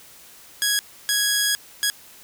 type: tone bursts at uneven times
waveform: 10% pulse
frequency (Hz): 1661.2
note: G#6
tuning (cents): 0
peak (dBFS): -10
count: 3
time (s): 0.62-0.79 / 1.09-1.55 / 1.83-1.9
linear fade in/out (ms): 0
effects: white hiss -47 dBFS RMS until 2.23 s